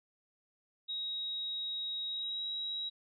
sine tone with pitch glide, 3800 to 3849 Hz, A#7 to B7, +33 to -45 cents, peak -35 dBFS, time 0.88-2.9 s, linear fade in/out 20 ms, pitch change +22 cents, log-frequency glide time 2.08-2.44 s, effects none

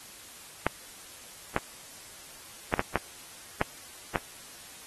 clicks, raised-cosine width 0.5 ms, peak -9 dBFS, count 7, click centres 0.666 / 1.564 / 2.739 / 2.794 / 2.957 / 3.614 / 4.158 s, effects white hiss -48 dBFS RMS until 4.86 s + AAC 32 kbps

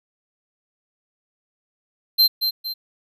square tone with echo, 4134 Hz, C8, 22 cents flat, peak -12 dBFS, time 2.18-2.28 s, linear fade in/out 20 ms, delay 230 ms, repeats 2, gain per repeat -7 dB, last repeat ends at 2.74 s, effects none

